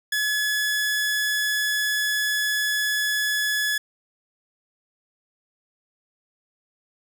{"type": "tone", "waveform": "sawtooth", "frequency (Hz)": 1703, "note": "G#6", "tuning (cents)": 43, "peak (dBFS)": -18, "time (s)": [0.12, 3.78], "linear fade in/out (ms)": 5, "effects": []}